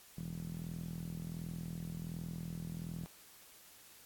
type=tone with band-pass filter; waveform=sawtooth; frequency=41.36 Hz; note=E1; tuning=7 cents sharp; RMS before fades=-43 dBFS; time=0.17-3.06 s; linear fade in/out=0 ms; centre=170 Hz; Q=4.9; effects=white hiss -59 dBFS RMS until 4.05 s + AAC 64 kbps